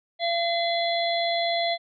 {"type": "harmonic tone", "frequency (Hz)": 682, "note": "F5", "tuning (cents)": -41, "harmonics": [1, 3, 5, 6], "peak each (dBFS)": [-24, -31, -31, -31], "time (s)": [0.19, 1.78], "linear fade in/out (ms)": 50, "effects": []}